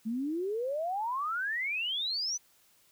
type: exponential sweep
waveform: sine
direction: up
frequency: 213.7 to 6140 Hz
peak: -30 dBFS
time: 0.05-2.38 s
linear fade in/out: 20 ms
effects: white hiss -65 dBFS RMS until 2.91 s